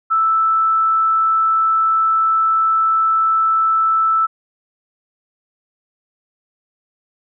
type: tone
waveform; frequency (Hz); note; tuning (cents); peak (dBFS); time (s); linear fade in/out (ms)
sine; 1318.5; E6; 0; -12; 0.1-4.27; 20
effects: none